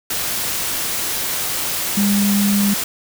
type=tone in noise; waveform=sine; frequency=202.2 Hz; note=G#3; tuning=46 cents flat; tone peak=-14 dBFS; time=1.97-2.74 s; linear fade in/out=5 ms; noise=white; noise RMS=-22 dBFS; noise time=0.1-2.84 s; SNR=+5 dB; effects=none